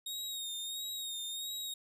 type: tone with vibrato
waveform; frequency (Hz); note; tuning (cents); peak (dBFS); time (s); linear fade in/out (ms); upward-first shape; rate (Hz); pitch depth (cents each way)
sawtooth; 3729; A#7; 0; -35; 0.06-1.74; 5; sine; 1.5; 46
effects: none